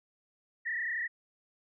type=tone with frequency modulation; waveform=sine; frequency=1864.7 Hz; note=A#6; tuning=in tune; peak=-31 dBFS; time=0.65-1.08 s; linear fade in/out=20 ms; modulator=31.4 Hz; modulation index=3; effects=none